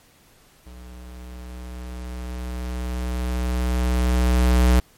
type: tone with level ramp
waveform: square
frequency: 61.74 Hz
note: B1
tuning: in tune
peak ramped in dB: -40 to -13 dBFS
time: 0.66-4.8 s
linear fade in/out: 5 ms
effects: pink hiss -55 dBFS RMS until 4.97 s + MP3 64 kbps